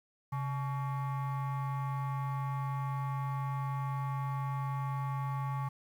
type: tone with frequency modulation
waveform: sine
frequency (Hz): 135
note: C#3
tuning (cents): -45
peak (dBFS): -30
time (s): 0.32-5.69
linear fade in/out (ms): 10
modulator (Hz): 991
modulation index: 0.7
effects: tanh soft clip ceiling -30 dBFS + 10-bit